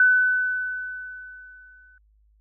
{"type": "tone with exponential decay", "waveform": "sine", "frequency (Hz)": 1503, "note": "F#6", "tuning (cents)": 27, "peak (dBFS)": -12, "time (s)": [0, 1.98], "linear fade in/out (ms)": 2, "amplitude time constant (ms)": 430, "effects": ["added 52 Hz sine -57 dBFS peak until 2.4 s"]}